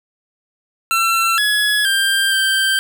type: tone with pitch steps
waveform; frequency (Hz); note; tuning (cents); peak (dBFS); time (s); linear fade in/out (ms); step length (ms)
25% pulse; 1348 / 1688 / 1585 / 1568; E6 / G#6 / G6 / G6; +38 / +28 / +19 / 0; -10; 0.91-2.79; 0; 470
effects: none